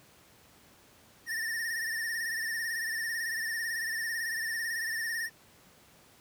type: tone with vibrato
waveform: square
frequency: 1818 Hz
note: A#6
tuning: 44 cents flat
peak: -32 dBFS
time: 1.26-5.3 s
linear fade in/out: 50 ms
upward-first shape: sine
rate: 18 Hz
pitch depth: 64 cents each way
effects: pink hiss -59 dBFS RMS until 6.2 s + high-pass 80 Hz 12 dB/octave